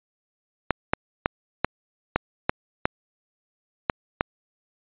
clicks, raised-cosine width 0.5 ms, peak -4 dBFS, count 9, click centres 0.707 / 0.935 / 1.259 / 1.646 / 2.16 / 2.495 / 2.855 / 3.898 / 4.209 s, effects resampled to 8000 Hz

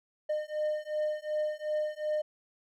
triangle beating tone pair, 607 / 609.7 Hz, D#5 / D#5, -43 / -35 cents, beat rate 2.7 Hz, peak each -31 dBFS, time 0.29-2.22 s, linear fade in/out 10 ms, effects none

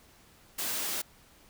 white high-pass noise, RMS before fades -33 dBFS, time 0.58-1.02 s, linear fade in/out 10 ms, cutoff 140 Hz, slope 24 dB/octave, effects pink hiss -59 dBFS RMS until 1.49 s

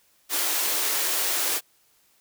white high-pass noise, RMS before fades -25 dBFS, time 0.29-1.61 s, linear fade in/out 50 ms, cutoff 280 Hz, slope 96 dB/octave, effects white hiss -63 dBFS RMS until 2.2 s

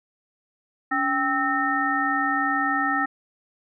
harmonic tone with a mistuned harmonic, 261.6 Hz, C4, in tune, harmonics 1 / 3 / 5 / 7, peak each -28 / -27 / -25 / -25 dBFS, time 0.91-3.06 s, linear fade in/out 10 ms, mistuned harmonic 1, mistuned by +130 cents, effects none

